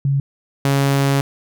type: tone pair in turn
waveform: sine / sawtooth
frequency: 138.59 / 138.59 Hz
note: C#3 / C#3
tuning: 0 / 0 cents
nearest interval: unison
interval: 0 cents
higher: neither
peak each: -14 / -10 dBFS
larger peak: second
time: 0.05-0.2 / 0.65-1.21 s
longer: second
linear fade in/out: 2 ms
effects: none